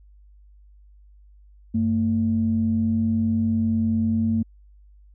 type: tone pair together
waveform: sine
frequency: 94.61 / 224.8 Hz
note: F#2 / A3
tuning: +39 / +37 cents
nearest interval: octave + minor third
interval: 1498 cents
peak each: -25 / -19 dBFS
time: 1.74-4.43 s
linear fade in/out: 10 ms
effects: tanh soft clip ceiling -11 dBFS + added 50 Hz sine -48 dBFS peak until 5.14 s